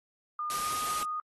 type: tone with pitch glide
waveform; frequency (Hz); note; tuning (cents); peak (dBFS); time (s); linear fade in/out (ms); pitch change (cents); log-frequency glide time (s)
sine; 1213 to 1234.9; D#6 to D#6; -44 to -13; -31; 0.39-1.2; 2; +31; 0.61-0.73
type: noise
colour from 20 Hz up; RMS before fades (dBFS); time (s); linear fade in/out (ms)
white; -36; 0.5-1.03; 0
effects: AAC 32 kbps